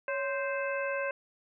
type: harmonic tone with a mistuned harmonic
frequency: 522 Hz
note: C5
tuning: 4 cents flat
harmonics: 1 / 2 / 3 / 4 / 5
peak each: -32 / -39 / -36 / -43 / -40 dBFS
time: 0.08-1.11 s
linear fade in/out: 2 ms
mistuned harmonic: 1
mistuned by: +110 cents
effects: none